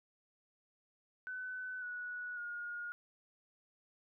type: tone with pitch steps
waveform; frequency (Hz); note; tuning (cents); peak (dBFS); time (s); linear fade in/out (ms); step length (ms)
sine; 1507 / 1468.3 / 1430.7; F#6 / F#6 / F6; +31 / -14 / +41; -40; 1.27-2.92; 0; 550
effects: none